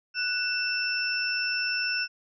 sine tone cluster, 1483 / 2667 / 5380 Hz, F#6 / E7 / E8, +4 / +20 / +34 cents, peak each -30 dBFS, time 0.14-2.08 s, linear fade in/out 50 ms, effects none

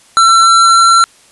square tone with pitch glide, 1346 to 1355.4 Hz, E6 to E6, +36 to +48 cents, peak -5 dBFS, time 0.17-1.04 s, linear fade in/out 0 ms, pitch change +12 cents, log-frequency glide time 0.37-0.81 s, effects white hiss -45 dBFS RMS until 1.31 s + resampled to 24000 Hz

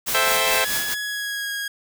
white noise with tremolo, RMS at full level -24 dBFS, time 0.06-0.95 s, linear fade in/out 20 ms, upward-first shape sine, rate 4.7 Hz, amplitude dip 55%
10% pulse chord, A minor seventh, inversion none, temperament equal, 440 / 523.3 / 659.3 / 784 Hz, A4 / C5 / E5 / G5, 0 / 0 / 0 / 0 cents, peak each -18 / -14 / -14 / -18 dBFS, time 0.14-0.65 s, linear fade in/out 10 ms
sawtooth tone with pitch glide, 1684 to 1641.7 Hz, G#6 to G#6, +24 to -20 cents, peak -22 dBFS, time 0.64-1.68 s, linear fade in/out 5 ms, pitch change -44 cents, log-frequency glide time 0.95-1.51 s
effects none

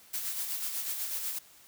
blue noise with tremolo, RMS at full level -33 dBFS, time 0.13-1.39 s, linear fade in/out 10 ms, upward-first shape sine, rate 8.1 Hz, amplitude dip 45%, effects white hiss -57 dBFS RMS until 1.67 s

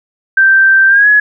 sine tone with pitch glide, 1565 to 1687 Hz, G6 to G#6, -3 to +27 cents, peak -4 dBFS, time 0.37-1.2 s, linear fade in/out 5 ms, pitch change +130 cents, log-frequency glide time 0.88-1.08 s, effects none

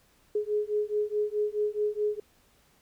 sine beating tone pair, 417.6 / 422.3 Hz, G#4 / G#4, +10 / +29 cents, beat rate 4.7 Hz, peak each -29 / -29 dBFS, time 0.35-2.2 s, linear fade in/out 5 ms, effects pink hiss -64 dBFS RMS until 2.81 s

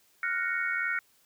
sine chord, Gb major seventh, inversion third, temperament equal, 1396.9 / 1480 / 1864.7 / 2217 Hz, F6 / Gb6 / Bb6 / Db7, 0 / 0 / 0 / 0 cents, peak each -33 dBFS, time 0.23-0.99 s, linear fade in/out 2 ms, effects white hiss -65 dBFS RMS until 1.25 s

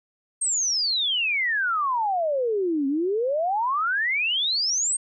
sine exponential two-way sweep, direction down then up, 8600 to 267 to 8600 Hz, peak -21 dBFS, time 0.41-4.97 s, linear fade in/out 10 ms, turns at 2.87 s, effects none

